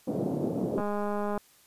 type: band-pass noise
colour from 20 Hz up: pink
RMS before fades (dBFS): -30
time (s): 0.07-0.81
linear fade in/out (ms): 10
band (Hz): 160 to 560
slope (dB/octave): 24
type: click train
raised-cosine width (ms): 1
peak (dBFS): -19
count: 124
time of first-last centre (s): 0.78-1.377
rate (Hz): 206
effects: white hiss -60 dBFS RMS until 1.66 s + resampled to 32000 Hz